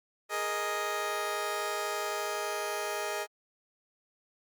15% pulse chord, Ab suspended second, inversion none, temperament just, 415.3 / 467.2 / 623 Hz, Ab4 / Bb4 / Eb5, 0 / +4 / +2 cents, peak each -29 / -33 / -28 dBFS, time 0.29-3.27 s, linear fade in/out 50 ms, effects Opus 48 kbps

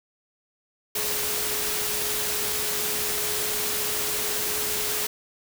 sine tone in noise, 421.7 Hz, G#4, 26 cents sharp, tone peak -36 dBFS, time 0.95-5.07 s, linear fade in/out 5 ms, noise white, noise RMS -27 dBFS, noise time 0.95-5.07 s, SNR -12 dB, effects none

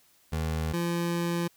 25% pulse tone pair in turn, 79.5 / 171.4 Hz, D#2 / F3, +38 / -32 cents, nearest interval octave + minor second, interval 1330 cents, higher second, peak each -24 / -23 dBFS, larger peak second, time 0.32-0.73 / 0.73-1.48 s, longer second, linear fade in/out 10 ms, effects white hiss -63 dBFS RMS until 1.56 s

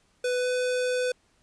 square tone with pitch glide, 497.2 to 500.7 Hz, B4 to B4, +12 to +24 cents, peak -25 dBFS, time 0.24-1.12 s, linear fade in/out 5 ms, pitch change +12 cents, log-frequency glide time 0.38-0.48 s, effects pink hiss -66 dBFS RMS until 1.42 s + resampled to 22050 Hz

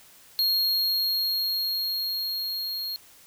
square tone with level ramp, 4263 Hz, C8, 32 cents sharp, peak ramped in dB -21 to -30 dBFS, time 0.39-2.96 s, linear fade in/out 0 ms, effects white hiss -53 dBFS RMS until 3.26 s

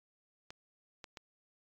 clicks, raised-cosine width 0.2 ms, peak -29 dBFS, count 3, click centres 0.505 / 1.042 / 1.172 s, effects AAC 64 kbps

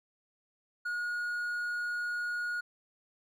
triangle tone, 1443 Hz, F#6, 44 cents flat, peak -30 dBFS, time 0.85-2.61 s, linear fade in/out 10 ms, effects none

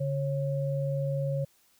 sine tone pair together, 142.21 / 546 Hz, C#3 / C#5, +45 / -26 cents, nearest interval octave + major seventh, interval 2329 cents, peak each -28 / -32 dBFS, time 0-1.45 s, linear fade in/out 10 ms, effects white hiss -65 dBFS RMS until 1.79 s

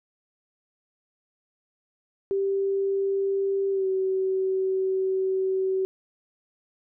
sine tone with pitch glide, 392 to 379.7 Hz, G4 to F#4, 0 to +45 cents, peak -22 dBFS, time 2.31-5.85 s, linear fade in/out 0 ms, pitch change -55 cents, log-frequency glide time 3.71-3.87 s, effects none

